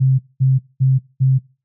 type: tone bursts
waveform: sine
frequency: 132.1 Hz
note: C3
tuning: 17 cents sharp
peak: -10 dBFS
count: 4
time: 0-1.39 s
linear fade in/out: 20 ms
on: 190 ms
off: 210 ms
effects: noise-tail reverb RT60 0.3 s tail -21 dB re dry